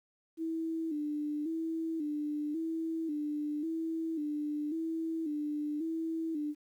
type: tone with vibrato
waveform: sine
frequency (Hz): 311.1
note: D#4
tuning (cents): 0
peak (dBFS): -32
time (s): 0.37-6.55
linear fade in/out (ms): 50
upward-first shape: square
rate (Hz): 0.92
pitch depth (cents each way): 77
effects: 11-bit